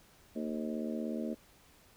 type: harmonic tone with a mistuned harmonic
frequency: 76.6 Hz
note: D#2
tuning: 27 cents flat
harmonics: 3 / 4 / 5 / 6 / 7 / 8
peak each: -36 / -41 / -44 / -47 / -45 / -45 dBFS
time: 0.35-1.35 s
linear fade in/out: 20 ms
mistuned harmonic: 8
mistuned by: +35 cents
effects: pink hiss -62 dBFS RMS until 1.96 s